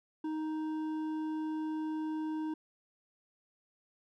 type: tone with hard clipping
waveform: sine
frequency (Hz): 312.1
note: D#4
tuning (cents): +5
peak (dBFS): -35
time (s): 0.24-2.54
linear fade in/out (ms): 5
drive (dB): 7
effects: none